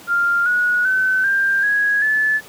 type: tone with pitch steps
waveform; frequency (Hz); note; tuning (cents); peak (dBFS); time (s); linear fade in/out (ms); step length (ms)
sine; 1396 / 1457.8 / 1522.3 / 1589.7 / 1660.1 / 1733.6; F6 / F#6 / F#6 / G6 / G#6 / A6; -1 / -26 / +49 / +24 / -1 / -26; -14; 0.07-2.41; 50; 390
effects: pink hiss -41 dBFS RMS until 2.48 s + high-pass 150 Hz 12 dB/octave